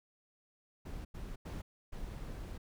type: noise bursts at uneven times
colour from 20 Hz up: brown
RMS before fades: -43 dBFS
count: 4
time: 0.85-1.05 / 1.14-1.36 / 1.45-1.62 / 1.92-2.58 s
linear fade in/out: 10 ms
effects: none